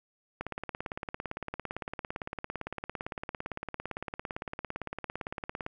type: click train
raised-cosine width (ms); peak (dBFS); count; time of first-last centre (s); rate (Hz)
0.5; -20; 94; 0.41-5.664; 17.7
effects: none